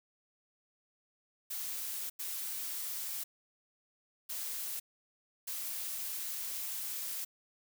blue noise bursts at uneven times, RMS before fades -39 dBFS, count 4, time 1.5-2.1 / 2.19-3.24 / 4.29-4.8 / 5.47-7.25 s, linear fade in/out 10 ms, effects none

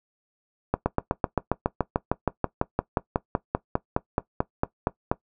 slowing click train, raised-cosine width 1 ms, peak -7 dBFS, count 26, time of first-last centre 0.74-5.115 s, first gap 120 ms, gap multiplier 1.03, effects noise-tail reverb RT60 0.1 s tail -18 dB re dry

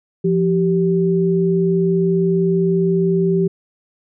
sine tone pair together, 172.75 / 387.8 Hz, F3 / G4, -19 / -19 cents, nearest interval octave + major second, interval 1400 cents, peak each -16 / -16 dBFS, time 0.24-3.48 s, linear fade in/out 10 ms, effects none

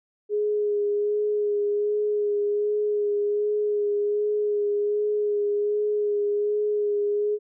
sine tone with vibrato, 415.3 Hz, G#4, in tune, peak -21 dBFS, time 0.29-7.39 s, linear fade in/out 50 ms, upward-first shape sine, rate 1.3 Hz, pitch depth 18 cents each way, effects none

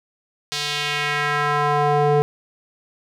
square tone with band-pass filter sweep, 146.83 Hz, D3, in tune, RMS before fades -20 dBFS, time 0.52-2.22 s, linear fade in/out 0 ms, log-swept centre 4500 to 500 Hz, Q 1.6, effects none

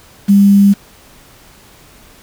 sine tone with quantisation, 200 Hz, G3, 35 cents sharp, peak -4 dBFS, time 0.28-0.74 s, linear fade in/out 20 ms, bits 5, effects pink hiss -43 dBFS RMS until 2.22 s

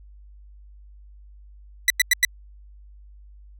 sawtooth tone bursts, 1975.5 Hz, B6, in tune, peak -10 dBFS, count 4, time 1.88-2.25 s, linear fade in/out 2 ms, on 22 ms, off 94 ms, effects added 50 Hz sine -44 dBFS peak until 3.59 s

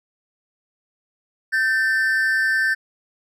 triangle tone pair together, 1551 / 1781.8 Hz, G6 / A6, -19 / +21 cents, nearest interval major second, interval 240 cents, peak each -18 dBFS, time 1.52-2.75 s, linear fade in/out 20 ms, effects none

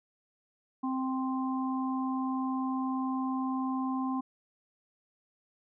harmonic tone, 261.6 Hz, C4, in tune, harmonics 1 / 3 / 4, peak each -30 / -39 / -37 dBFS, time 0.83-4.21 s, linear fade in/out 10 ms, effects none

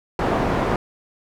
white low-pass noise, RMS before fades -21 dBFS, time 0.19-0.76 s, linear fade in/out 2 ms, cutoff 790 Hz, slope 12 dB/octave, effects none

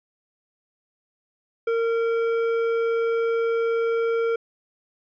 triangle tone with hard clipping, 459.4 Hz, A#4, 25 cents flat, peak -22 dBFS, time 1.67-4.36 s, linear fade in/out 5 ms, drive 13 dB, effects resampled to 11025 Hz

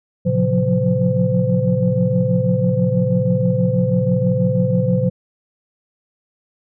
sine tone cluster, 114.9 / 135.8 / 175.1 / 181.3 / 512 Hz, A#2 / C#3 / F3 / F#3 / C5, -25 / -35 / +5 / -35 / -38 cents, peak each -20 dBFS, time 0.25-5.1 s, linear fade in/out 20 ms, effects tanh soft clip ceiling -2 dBFS

